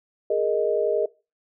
sine chord, Ab suspended second, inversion none, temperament equal, 415.3 / 466.2 / 622.3 Hz, Ab4 / Bb4 / Eb5, 0 / 0 / 0 cents, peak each -24 dBFS, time 0.3-1.06 s, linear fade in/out 5 ms, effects noise-tail reverb RT60 0.3 s tail -22 dB re dry

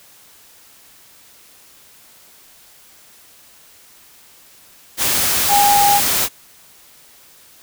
sine tone in noise, 814 Hz, G#5, 35 cents flat, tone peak -11 dBFS, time 5.48-6.01 s, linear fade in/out 50 ms, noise white, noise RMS -17 dBFS, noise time 4.97-6.29 s, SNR +3 dB, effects white hiss -47 dBFS RMS until 7.62 s

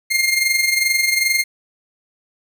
sawtooth tone with amplitude modulation, 2119 Hz, C7, 21 cents sharp, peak -9 dBFS, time 0.1-1.44 s, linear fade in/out 20 ms, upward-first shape sine, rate 22.5 Hz, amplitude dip 60%, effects none

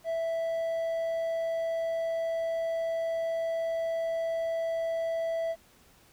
triangle tone, 659.3 Hz, E5, in tune, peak -26 dBFS, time 0.04-5.56 s, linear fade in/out 50 ms, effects pink hiss -60 dBFS RMS until 6.12 s

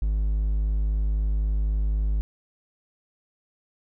triangle tone, 51.91 Hz, G#1, in tune, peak -19 dBFS, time 0.02-2.21 s, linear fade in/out 0 ms, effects none

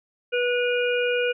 harmonic tone with a mistuned harmonic, 488.4 Hz, B4, 19 cents flat, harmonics 1 / 3 / 5 / 6, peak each -22 / -28 / -29 / -32 dBFS, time 0.32-1.33 s, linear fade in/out 20 ms, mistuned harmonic 6, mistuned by -44 cents, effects none

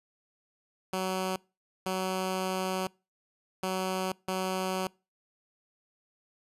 10% pulse tone bursts at uneven times, 187.3 Hz, F#3, 21 cents sharp, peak -21 dBFS, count 4, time 0.93-1.36 / 1.86-2.87 / 3.63-4.12 / 4.28-4.87 s, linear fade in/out 2 ms, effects noise-tail reverb RT60 0.3 s tail -25 dB re dry + resampled to 32000 Hz

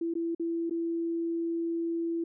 sine tone with dropouts, 334.4 Hz, E4, 25 cents sharp, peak -28 dBFS, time 0.01-2.24 s, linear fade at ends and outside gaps 5 ms, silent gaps 0.139-0.152 / 0.349-0.396 / 0.697-0.708 s, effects none

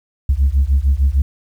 sine beating tone pair, 65.41 / 72.01 Hz, C2 / D2, 0 / -33 cents, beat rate 6.6 Hz, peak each -13 dBFS, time 0.29-1.22 s, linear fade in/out 5 ms, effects tanh soft clip ceiling -7 dBFS + 8-bit

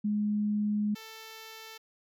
sine / 5% pulse tone pair in turn, 209.1 / 443.1 Hz, G#3 / A4, +12 / +12 cents, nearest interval octave + minor second, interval 1300 cents, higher second, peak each -26 / -33 dBFS, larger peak first, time 0.04-0.95 / 0.95-1.78 s, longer first, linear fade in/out 10 ms, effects none

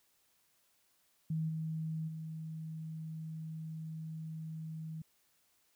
sine tone with level steps, 159.2 Hz, D#3, 40 cents sharp, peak -32 / -35 / -40 dBFS, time 1.3-5.02 s, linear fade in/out 5 ms, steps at 1.48 / 2.07 s, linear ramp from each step 20 ms, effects white hiss -73 dBFS RMS until 5.75 s

